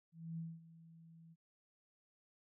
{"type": "tone with ADSR envelope", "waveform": "sine", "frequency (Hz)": 164.4, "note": "E3", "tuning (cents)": -4, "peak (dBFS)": -40, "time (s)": [0.12, 1.36], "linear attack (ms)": 260, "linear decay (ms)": 220, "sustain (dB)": -17, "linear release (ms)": 39, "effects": []}